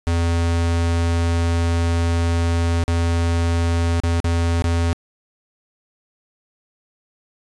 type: tone with dropouts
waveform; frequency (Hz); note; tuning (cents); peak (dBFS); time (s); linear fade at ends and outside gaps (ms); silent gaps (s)
square; 84.5; E2; +43; -17; 0.07-4.93; 0; 2.838-2.88 / 4.001-4.036 / 4.202-4.244 / 4.621-4.642
effects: resampled to 22050 Hz